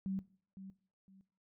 sine tone with echo, 192 Hz, G3, 36 cents flat, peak -35 dBFS, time 0.06-0.19 s, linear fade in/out 0 ms, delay 510 ms, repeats 2, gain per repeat -12 dB, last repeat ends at 1.21 s, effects noise-tail reverb RT60 0.5 s tail -19 dB re dry

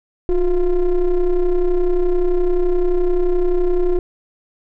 triangle ring-modulated tone, 171.2 Hz, F3, 34 cents flat, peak -8 dBFS, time 0.29-3.99 s, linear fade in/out 2 ms, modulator 187 Hz, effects none

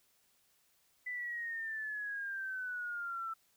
sine exponential sweep, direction down, 2002 to 1324 Hz, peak -37 dBFS, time 1.06-3.34 s, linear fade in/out 10 ms, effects white hiss -72 dBFS RMS until 3.56 s

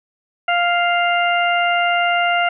harmonic tone, 698.5 Hz, F5, in tune, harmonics 1 / 2 / 3 / 4, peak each -17 / -20 / -22 / -23 dBFS, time 0.48-2.49 s, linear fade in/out 5 ms, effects none

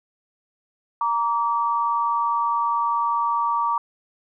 sine tone pair together, 935.2 / 1155 Hz, A#5 / D6, +5 / -29 cents, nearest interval major third, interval 366 cents, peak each -22 dBFS, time 1.01-3.78 s, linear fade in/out 2 ms, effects none

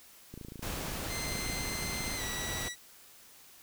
click train, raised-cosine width 3 ms, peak -31 dBFS, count 51, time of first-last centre 0.34-2.152 s, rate 27.6 Hz
pink noise, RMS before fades -38 dBFS, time 0.62-2.69 s, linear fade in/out 10 ms
15% pulse tone with pitch glide, 2076 to 1948.2 Hz, C7 to B6, -14 to -24 cents, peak -31 dBFS, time 1.08-2.76 s, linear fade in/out 50 ms, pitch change -110 cents, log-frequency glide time 2.16-2.22 s
effects white hiss -56 dBFS RMS until 3.62 s

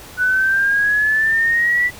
sine exponential sweep, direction up, 1480 to 1975.5 Hz, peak -13 dBFS, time 0.17-1.91 s, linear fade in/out 50 ms, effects pink hiss -38 dBFS RMS until 1.99 s

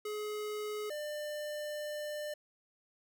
square tone pair in turn, 422.2 / 597.1 Hz, G#4 / D5, +29 / +29 cents, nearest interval tritone, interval 600 cents, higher second, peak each -37 / -38 dBFS, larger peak first, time 0.05-0.9 / 0.9-2.34 s, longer second, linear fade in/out 5 ms, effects none

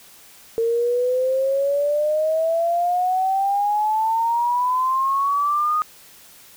sine exponential sweep, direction up, 454.1 to 1244.5 Hz, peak -17 dBFS, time 0.58-5.82 s, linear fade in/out 0 ms, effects white hiss -47 dBFS RMS until 6.56 s

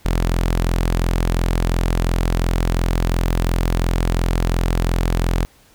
sawtooth tone, 42.85 Hz, F1, 32 cents flat, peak -12 dBFS, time 0.05-5.45 s, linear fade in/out 0 ms, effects pink hiss -52 dBFS RMS until 5.74 s

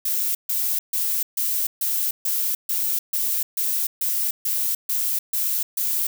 violet noise bursts, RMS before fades -23 dBFS, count 14, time 0.05-6.07 s, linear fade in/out 5 ms, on 300 ms, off 140 ms, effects none

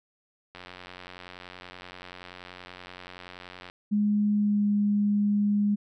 click train, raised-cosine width 0.3 ms, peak -26 dBFS, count 286, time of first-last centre 0.55-3.699 s, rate 90.5 Hz
sine tone with pitch glide, 207.7 to 205.6 Hz, G#3 to G#3, 0 to -17 cents, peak -21 dBFS, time 3.91-5.76 s, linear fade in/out 20 ms, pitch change -17 cents, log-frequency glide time 4.34-4.65 s
effects none

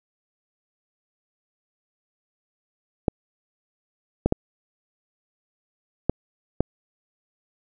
clicks, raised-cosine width 2 ms, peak -5 dBFS, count 5, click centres 3.082 / 4.26 / 4.324 / 6.096 / 6.606 s, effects none

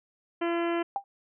harmonic tone, 340 Hz, F4, 46 cents flat, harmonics 1 / 2 / 3 / 4 / 5 / 6 / 7 / 8 / 9, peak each -27 / -33 / -37 / -39 / -41 / -43 / -44 / -45 / -46 dBFS, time 0.41-0.83 s, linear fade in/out 10 ms
sine tone with exponential decay, 795 Hz, G5, 24 cents sharp, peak -22 dBFS, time 0.96-1.04 s, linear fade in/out 1 ms, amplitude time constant 17 ms
effects none

